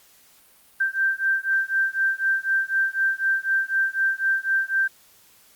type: beating tone pair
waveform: sine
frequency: 1568 / 1572 Hz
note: G6 / G6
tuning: 0 / +4 cents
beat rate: 4 Hz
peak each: -23 dBFS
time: 0.8-4.88 s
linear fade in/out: 10 ms
effects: white hiss -55 dBFS RMS until 5.55 s + Opus 48 kbps